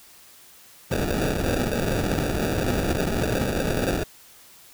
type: noise with sample-and-hold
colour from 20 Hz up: white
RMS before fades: -24 dBFS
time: 0.9-4.04 s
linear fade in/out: 20 ms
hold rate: 1050 Hz
effects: white hiss -50 dBFS RMS until 4.73 s